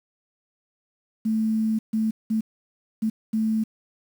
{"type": "tone bursts at uneven times", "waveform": "sine", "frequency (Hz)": 220, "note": "A3", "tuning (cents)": 0, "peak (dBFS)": -20, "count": 5, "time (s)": [[1.25, 1.79], [1.93, 2.11], [2.3, 2.41], [3.02, 3.1], [3.33, 3.64]], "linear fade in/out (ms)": 10, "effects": ["8-bit"]}